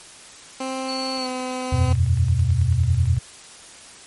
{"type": "tone with pitch glide", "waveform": "15% pulse", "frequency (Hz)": [262.7, 255.1], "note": ["C4", "C4"], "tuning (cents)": [7, -44], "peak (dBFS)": -19, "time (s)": [0.6, 1.93], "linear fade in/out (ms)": 5, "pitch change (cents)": -51, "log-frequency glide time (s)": [1.16, 1.26]}
{"type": "tone", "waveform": "sine", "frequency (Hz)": 4435, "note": "C#8", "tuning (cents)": 0, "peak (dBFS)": -28, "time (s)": [0.88, 1.27], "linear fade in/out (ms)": 10}
{"type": "click train", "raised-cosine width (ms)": 0.3, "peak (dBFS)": -27, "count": 19, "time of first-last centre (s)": [1.18, 3.167], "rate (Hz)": 9.06}
{"type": "chord", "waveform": "sine", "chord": "E suspended second", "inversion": "none", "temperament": "equal", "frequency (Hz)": [82.41, 92.5, 123.47], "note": ["E2", "F#2", "B2"], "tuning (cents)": [0, 0, 0], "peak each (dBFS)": -20, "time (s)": [1.72, 3.19], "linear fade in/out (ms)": 10}
{"effects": ["white hiss -43 dBFS RMS until 4.06 s", "MP3 48 kbps"]}